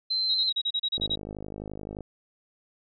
sine tone, 4098 Hz, C8, 37 cents flat, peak -24 dBFS, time 0.1-0.5 s, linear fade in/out 10 ms
sine tone bursts, 3834 Hz, A#7, 48 cents sharp, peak -24 dBFS, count 10, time 0.29-1.157 s, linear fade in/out 10 ms, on 57 ms, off 33 ms
click train, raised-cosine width 2 ms, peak -24 dBFS, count 54, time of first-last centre 0.98-2.007 s, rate 51.6 Hz
effects none

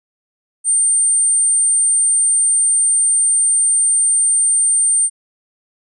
sine tone, 8870 Hz, C#9, in tune, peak -11 dBFS, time 0.64-5.1 s, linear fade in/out 50 ms, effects none

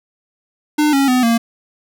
square tone with pitch steps, 300 / 275.1 / 252.3 / 231.3 Hz, D4 / C#4 / B3 / A#3, +37 / -13 / +37 / -13 cents, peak -12 dBFS, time 0.78-1.38 s, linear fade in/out 10 ms, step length 150 ms, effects none

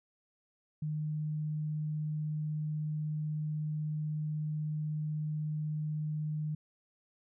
sine tone, 152.7 Hz, D#3, 32 cents flat, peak -32 dBFS, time 0.82-6.55 s, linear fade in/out 5 ms, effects none

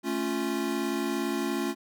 square chord, A augmented, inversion none, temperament equal, 220 / 277.2 / 349.2 Hz, A3 / C#4 / E#4, 0 / 0 / 0 cents, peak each -34 / -32 / -32 dBFS, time 0.03-1.75 s, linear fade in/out 50 ms, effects none

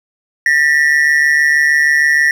triangle ring-modulated tone, 1864.7 Hz, A#6, in tune, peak -4 dBFS, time 0.46-2.31 s, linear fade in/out 2 ms, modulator 73.2 Hz, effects none

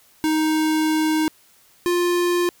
square tone pair in turn, 312.4 / 351.3 Hz, D#4 / F4, +7 / +10 cents, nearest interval major second, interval 203 cents, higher second, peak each -18 dBFS, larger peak neither, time 0.24-1.28 / 1.86-2.49 s, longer first, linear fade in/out 0 ms, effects white hiss -55 dBFS RMS until 2.6 s

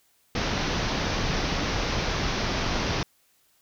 pink low-pass noise, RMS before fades -27 dBFS, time 0.35-3.03 s, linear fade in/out 2 ms, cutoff 6100 Hz, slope 96 dB/octave, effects white hiss -65 dBFS RMS until 3.61 s

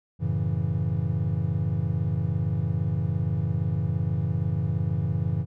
triangle chord, F# minor seventh, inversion none, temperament equal, 92.5 / 110 / 138.59 / 164.81 Hz, F#2 / A2 / C#3 / E3, 0 / 0 / 0 / 0 cents, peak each -27 dBFS, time 0.19-5.46 s, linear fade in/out 50 ms, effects none

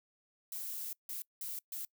violet noise bursts at uneven times, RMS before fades -41 dBFS, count 4, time 0.52-0.93 / 1.09-1.22 / 1.41-1.59 / 1.72-1.85 s, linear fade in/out 2 ms, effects noise-tail reverb RT60 0.1 s tail -24 dB re dry

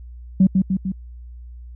sine tone with echo, 189.2 Hz, F#3, 39 cents sharp, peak -8 dBFS, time 0.4-0.47 s, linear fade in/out 5 ms, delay 150 ms, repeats 3, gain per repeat -4 dB, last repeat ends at 0.92 s, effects tanh soft clip ceiling -5 dBFS + added 60 Hz sine -35 dBFS peak until 1.75 s

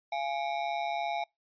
square ring-modulated tone, 760 Hz, F#5, 46 cents sharp, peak -28 dBFS, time 0.12-1.24 s, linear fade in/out 5 ms, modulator 71.4 Hz, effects noise-tail reverb RT60 0.2 s tail -26 dB re dry + resampled to 11025 Hz

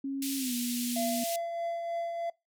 sine tone with pitch glide, 273.5 to 242.3 Hz, C#4 to B3, -23 to -33 cents, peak -31 dBFS, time 0.04-1.24 s, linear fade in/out 5 ms, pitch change -210 cents, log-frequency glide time 0.37-0.54 s
white band-pass noise, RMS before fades -37 dBFS, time 0.22-1.36 s, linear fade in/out 2 ms, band 2500 to 14000 Hz, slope 24 dB/octave
triangle tone with tremolo, 679 Hz, F5, 49 cents flat, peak -28 dBFS, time 0.96-2.3 s, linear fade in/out 5 ms, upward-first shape triangle, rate 3.2 Hz, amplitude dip 40%
effects noise-tail reverb RT60 0.2 s tail -22 dB re dry

